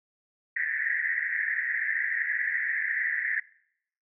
pink band-pass noise, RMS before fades -29 dBFS, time 0.56-3.4 s, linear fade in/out 5 ms, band 1700 to 2000 Hz, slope 96 dB/octave, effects noise-tail reverb RT60 0.7 s tail -22 dB re dry

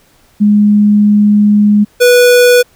sine / square tone pair in turn, 207.7 / 490.4 Hz, G#3 / B4, 0 / -12 cents, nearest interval octave + minor third, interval 1488 cents, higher second, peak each -4 dBFS, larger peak neither, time 0.4-1.85 / 2-2.63 s, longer first, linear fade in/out 20 ms, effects pink hiss -49 dBFS RMS until 2.75 s

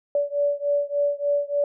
sine beating tone pair, 574 / 577.4 Hz, D5 / D5, -40 / -30 cents, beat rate 3.4 Hz, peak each -23 / -24 dBFS, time 0.15-1.64 s, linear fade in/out 2 ms, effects none

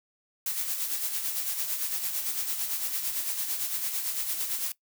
blue noise with tremolo, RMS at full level -29 dBFS, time 0.46-4.72 s, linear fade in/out 2 ms, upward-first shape sine, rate 8.9 Hz, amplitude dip 50%, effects noise-tail reverb RT60 0.1 s tail -19 dB re dry

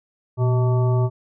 harmonic tone with a mistuned harmonic, 127 Hz, B2, 49 cents sharp, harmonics 1 / 3 / 5 / 7 / 9, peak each -16 / -26 / -30 / -33 / -35 dBFS, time 0.37-1.1 s, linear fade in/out 50 ms, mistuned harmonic 1, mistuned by -100 cents, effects none

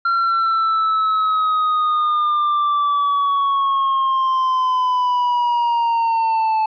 triangle linear sweep, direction down, 1373 to 871 Hz, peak -13 dBFS, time 0.05-6.66 s, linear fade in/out 5 ms, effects resampled to 11025 Hz

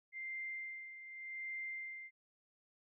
sine tone with tremolo, 2093 Hz, C7, in tune, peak -40 dBFS, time 0.12-2.11 s, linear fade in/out 50 ms, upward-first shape sine, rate 0.85 Hz, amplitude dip 65%, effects none

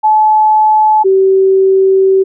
sine tone pair in turn, 861 / 383.5 Hz, A5 / G4, -38 / -38 cents, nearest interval octave + major second, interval 1400 cents, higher first, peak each -5 dBFS, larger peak neither, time 0.03-1.04 / 1.04-2.24 s, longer second, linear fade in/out 20 ms, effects none

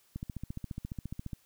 click train, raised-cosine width 5 ms, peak -25 dBFS, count 18, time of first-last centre 0.16-1.332 s, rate 14.5 Hz, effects white hiss -67 dBFS RMS until 1.45 s

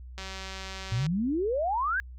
click train, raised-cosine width 0.2 ms, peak -22 dBFS, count 170, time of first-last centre 0.18-1.065 s, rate 191 Hz
sine exponential sweep, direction up, 106.5 to 1661.2 Hz, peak -25 dBFS, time 0.92-2 s, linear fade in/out 0 ms
effects added 62 Hz sine -41 dBFS peak until 2.18 s

